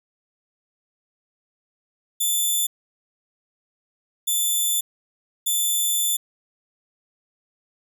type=tone bursts at uneven times; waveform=5% pulse; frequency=3520 Hz; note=A7; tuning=in tune; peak=-12 dBFS; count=3; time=2.2-2.67 / 4.27-4.81 / 5.46-6.17 s; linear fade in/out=10 ms; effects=none